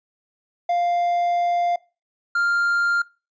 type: tone pair in turn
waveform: triangle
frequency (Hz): 698.5 / 1397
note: F5 / F6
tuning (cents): 0 / 0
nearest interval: octave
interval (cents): 1200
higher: second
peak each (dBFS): -16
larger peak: neither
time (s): 0.69-1.76 / 2.35-3.02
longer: first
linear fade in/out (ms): 5
effects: noise-tail reverb RT60 0.3 s tail -22 dB re dry + resampled to 16000 Hz